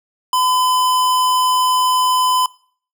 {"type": "tone", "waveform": "square", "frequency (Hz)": 1012, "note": "B5", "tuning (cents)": 42, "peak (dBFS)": -14, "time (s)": [0.33, 2.46], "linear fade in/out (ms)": 2, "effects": ["noise-tail reverb RT60 0.5 s tail -22 dB re dry"]}